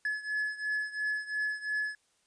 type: beating tone pair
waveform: triangle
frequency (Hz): 1707 / 1709.9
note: G#6 / A6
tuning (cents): +47 / -50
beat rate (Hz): 2.9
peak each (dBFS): -31 / -34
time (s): 0.05-1.95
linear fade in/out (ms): 2
effects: white hiss -71 dBFS RMS until 2.26 s + resampled to 22050 Hz